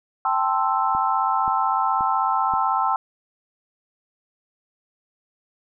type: chord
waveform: sine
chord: A minor seventh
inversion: third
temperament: equal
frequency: 784 / 880 / 1046.5 / 1318.5 Hz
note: G5 / A5 / C6 / E6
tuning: 0 / 0 / 0 / 0 cents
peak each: -24 dBFS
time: 0.25-2.96 s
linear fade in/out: 2 ms
type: click train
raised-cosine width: 3 ms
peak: -24 dBFS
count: 4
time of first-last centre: 0.95-2.537 s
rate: 1.89 Hz
effects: none